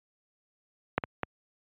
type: clicks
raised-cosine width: 0.5 ms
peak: -9 / -16 / -13 dBFS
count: 3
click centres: 0.98 / 1.038 / 1.233 s
effects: high-pass 80 Hz 12 dB/octave + resampled to 8000 Hz